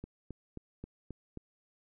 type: click train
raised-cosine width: 3 ms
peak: -29 dBFS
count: 6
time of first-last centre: 0.04-1.373 s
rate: 3.75 Hz
effects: none